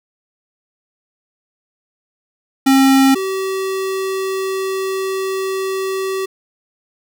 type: tone pair in turn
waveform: square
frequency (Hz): 269 / 383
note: C4 / G4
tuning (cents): +48 / -40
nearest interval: tritone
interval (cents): 612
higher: second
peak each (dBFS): -9 / -19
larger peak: first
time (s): 2.66-3.15 / 3.15-6.26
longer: second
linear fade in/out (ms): 10
effects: none